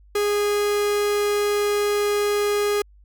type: tone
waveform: 45% pulse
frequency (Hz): 412.4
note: G#4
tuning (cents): -12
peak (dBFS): -19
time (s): 0.15-2.82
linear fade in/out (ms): 5
effects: added 50 Hz sine -48 dBFS peak until 3.04 s